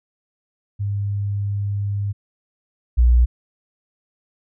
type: tone pair in turn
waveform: sine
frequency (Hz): 101.1 / 60.11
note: G#2 / B1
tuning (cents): -46 / -46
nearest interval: major sixth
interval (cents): 900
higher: first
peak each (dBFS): -20 / -10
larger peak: second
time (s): 0.79-2.13 / 2.97-3.26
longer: first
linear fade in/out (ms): 20
effects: none